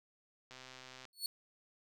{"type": "click train", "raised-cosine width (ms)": 0.2, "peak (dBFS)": -34, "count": 71, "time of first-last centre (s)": [0.51, 1.053], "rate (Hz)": 129}
{"type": "tone with exponential growth", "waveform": "sawtooth", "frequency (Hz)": 4408, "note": "C#8", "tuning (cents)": -11, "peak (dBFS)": -30, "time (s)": [1.13, 1.26], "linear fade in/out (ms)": 1, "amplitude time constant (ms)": 27}
{"effects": []}